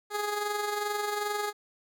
15% pulse tone with amplitude modulation, 415.3 Hz, G#4, in tune, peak -21 dBFS, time 0.1-1.53 s, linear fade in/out 50 ms, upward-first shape sine, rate 22.5 Hz, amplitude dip 45%, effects none

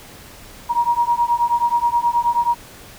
sine beating tone pair, 945 / 954.4 Hz, A#5 / A#5, +23 / +41 cents, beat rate 9.4 Hz, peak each -18 dBFS, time 0.69-2.55 s, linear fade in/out 20 ms, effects pink hiss -41 dBFS RMS until 2.98 s

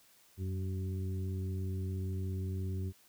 harmonic tone with a mistuned harmonic, 94.9 Hz, F#2, 44 cents sharp, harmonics 1 / 2 / 3 / 4, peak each -34 / -43 / -49 / -47 dBFS, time 0.37-2.93 s, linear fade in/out 50 ms, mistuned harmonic 1, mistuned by -59 cents, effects white hiss -64 dBFS RMS until 3.08 s

